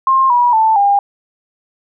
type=tone with pitch steps; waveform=sine; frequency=1062 / 968.2 / 882.8 / 804.8 Hz; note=C6 / B5 / A5 / G5; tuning=+25 / -35 / +5 / +45 cents; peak=-8 dBFS; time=0.07-0.99 s; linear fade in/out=2 ms; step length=230 ms; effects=none